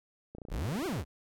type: click train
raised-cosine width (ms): 2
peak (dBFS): -31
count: 20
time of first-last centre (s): 0.35-0.994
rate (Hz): 29.5
type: exponential two-way sweep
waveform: 40% pulse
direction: up then down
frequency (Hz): 33.68 to 408 to 55.2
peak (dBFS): -31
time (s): 0.49-1.05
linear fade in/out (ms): 50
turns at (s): 0.86
effects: none